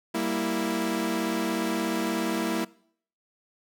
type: chord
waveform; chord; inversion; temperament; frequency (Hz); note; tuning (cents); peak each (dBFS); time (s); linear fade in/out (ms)
sawtooth; E diminished; first; equal; 196 / 233.1 / 329.6; G3 / Bb3 / E4; 0 / 0 / 0; -29 / -26 / -25; 0.14-2.65; 10
effects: noise-tail reverb RT60 0.6 s tail -22 dB re dry